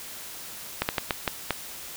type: slowing click train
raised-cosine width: 0.3 ms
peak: -7 dBFS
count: 6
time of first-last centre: 0.82-1.507 s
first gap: 69 ms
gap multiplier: 1.35
effects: white hiss -40 dBFS RMS until 1.96 s